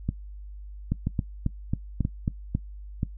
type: two click trains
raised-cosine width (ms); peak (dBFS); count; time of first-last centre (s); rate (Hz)
5; -13 / -12; 4 / 7; 0.09-3.031 / 0.92-2.55; 1.02 / 3.68
effects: noise-tail reverb RT60 0.1 s tail -19 dB re dry + added 50 Hz sine -38 dBFS peak until 3.17 s